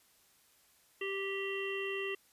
harmonic tone, 391.6 Hz, G4, 2 cents flat, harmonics 1 / 3 / 5 / 7 / 8, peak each -37 / -47 / -42 / -40 / -48 dBFS, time 1.01-2.15 s, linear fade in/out 5 ms, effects white hiss -67 dBFS RMS until 2.32 s + resampled to 32000 Hz

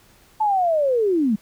sine linear sweep, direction down, 880 to 196 Hz, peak -16 dBFS, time 0.4-1.36 s, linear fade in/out 10 ms, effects pink hiss -54 dBFS RMS until 1.41 s

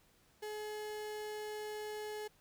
35% pulse tone, 424.4 Hz, G#4, 38 cents sharp, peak -39 dBFS, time 0.42-2.28 s, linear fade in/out 10 ms, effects pink hiss -69 dBFS RMS until 2.4 s

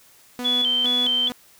sawtooth tone with tremolo, 246.9 Hz, B3, in tune, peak -24 dBFS, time 0.39-1.32 s, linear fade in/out 0 ms, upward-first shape square, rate 2.2 Hz, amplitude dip 50%
sine tone with vibrato, 3262 Hz, G#7, 32 cents flat, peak -18 dBFS, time 0.44-1.3 s, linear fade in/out 20 ms, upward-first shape square, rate 2.4 Hz, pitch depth 79 cents each way
effects white hiss -53 dBFS RMS until 1.59 s

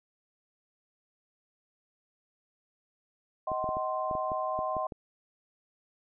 sine chord, C diminished, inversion first, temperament just, 627.9 / 753.5 / 1046.5 Hz, Eb5 / Gb5 / C6, +16 / +31 / 0 cents, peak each -33 / -35 / -33 dBFS, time 3.47-4.87 s, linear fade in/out 5 ms
clicks, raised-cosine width 2 ms, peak -26 dBFS, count 10, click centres 3.517 / 3.642 / 3.69 / 3.769 / 4.112 / 4.152 / 4.318 / 4.59 / 4.767 / 4.922 s
effects none

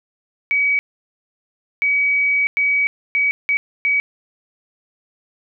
sine tone bursts at uneven times, 2270 Hz, C#7, 41 cents sharp, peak -14 dBFS, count 6, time 0.51-0.79 / 1.82-2.47 / 2.57-2.87 / 3.15-3.31 / 3.49-3.57 / 3.85-4 s, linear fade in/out 0 ms, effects none

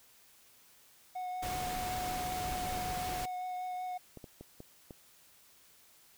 triangle tone with vibrato, 732 Hz, F#5, 19 cents flat, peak -34 dBFS, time 1.15-3.98 s, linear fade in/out 10 ms, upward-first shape triangle, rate 5.3 Hz, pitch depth 14 cents each way
pink noise, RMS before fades -40 dBFS, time 1.42-3.26 s, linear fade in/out 10 ms
clicks, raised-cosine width 2 ms, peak -33 dBFS, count 12, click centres 2.078 / 2.204 / 2.296 / 2.487 / 2.552 / 2.774 / 2.974 / 4.173 / 4.242 / 4.41 / 4.604 / 4.908 s
effects white hiss -62 dBFS RMS until 6.17 s

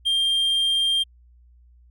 triangle tone, 3192 Hz, G7, 31 cents sharp, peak -17 dBFS, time 0.05-1.04 s, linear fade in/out 20 ms, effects added 60 Hz sine -50 dBFS peak until 1.9 s

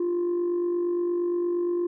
sine tone with amplitude modulation, 349.2 Hz, F4, in tune, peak -19 dBFS, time 0-1.87 s, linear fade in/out 5 ms, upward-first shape sine, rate 48.6 Hz, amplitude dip 45%, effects tanh soft clip ceiling -21 dBFS

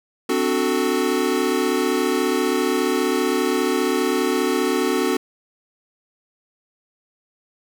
square chord, D dominant seventh, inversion third, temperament equal with one note detuned, 258.8 / 293.7 / 370 / 440 Hz, C4 / D4 / F#4 / A4, -19 / 0 / 0 / 0 cents, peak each -25 / -26 / -23 / -25 dBFS, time 0.29-5.17 s, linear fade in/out 5 ms, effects none

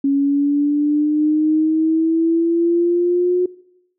sine exponential sweep, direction up, 276.4 to 362.3 Hz, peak -13 dBFS, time 0.04-3.46 s, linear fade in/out 5 ms, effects noise-tail reverb RT60 0.8 s tail -21 dB re dry

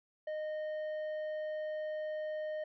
sine tone with tanh clipping, 616 Hz, D#5, 17 cents flat, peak -37 dBFS, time 0.27-2.64 s, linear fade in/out 5 ms, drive 7 dB, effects none

